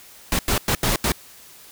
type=noise bursts at uneven times; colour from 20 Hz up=pink; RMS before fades=-20 dBFS; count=5; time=0.32-0.39 / 0.48-0.58 / 0.68-0.75 / 0.83-0.96 / 1.04-1.12 s; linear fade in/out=2 ms; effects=white hiss -46 dBFS RMS until 1.71 s